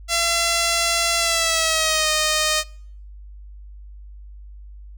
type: tone with pitch glide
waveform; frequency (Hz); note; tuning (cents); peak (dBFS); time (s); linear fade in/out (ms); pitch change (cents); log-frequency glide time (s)
5% pulse; 678 to 618.1; E5 to D#5; +49 to -12; -6; 0.08-2.64; 50; -161; 1.18-2.09
effects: noise-tail reverb RT60 0.6 s tail -25 dB re dry + added 50 Hz sine -37 dBFS peak until 4.97 s